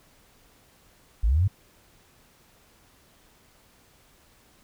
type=linear sweep; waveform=sine; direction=up; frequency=46.53 to 104.2 Hz; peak=-18 dBFS; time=1.23-1.48 s; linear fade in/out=10 ms; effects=pink hiss -59 dBFS RMS until 4.63 s